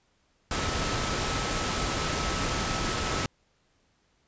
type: tone in noise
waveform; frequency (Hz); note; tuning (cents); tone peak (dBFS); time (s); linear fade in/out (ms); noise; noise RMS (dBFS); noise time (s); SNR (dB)
sine; 1300; E6; -24; -37; 0.51-3.26; 2; pink; -29; 0.51-3.26; -11
effects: pink hiss -69 dBFS RMS until 4.27 s + resampled to 16000 Hz